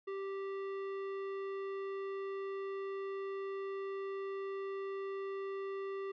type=tone with tanh clipping; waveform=sine; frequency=391 Hz; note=G4; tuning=4 cents flat; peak=-40 dBFS; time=0.07-6.12 s; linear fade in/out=10 ms; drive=17 dB; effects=low-pass 3000 Hz 12 dB/octave